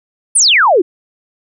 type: exponential sweep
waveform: sine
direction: down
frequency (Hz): 10300 to 319.4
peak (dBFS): -6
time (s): 0.35-0.82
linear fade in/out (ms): 10
effects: none